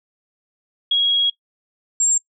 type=tone pair in turn; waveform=sine; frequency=3306 / 7422 Hz; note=G#7 / A#8; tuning=-9 / -9 cents; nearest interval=octave + major second; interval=1400 cents; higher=second; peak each=-14 dBFS; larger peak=neither; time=0.91-1.3 / 2-2.18 s; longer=first; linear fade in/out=5 ms; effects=noise-tail reverb RT60 0.1 s tail -22 dB re dry